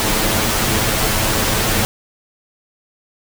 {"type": "noise with comb filter", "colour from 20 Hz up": "pink", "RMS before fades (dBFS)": -17, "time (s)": [0, 1.85], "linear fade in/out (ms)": 0, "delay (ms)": 9.2, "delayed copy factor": 0.6, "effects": []}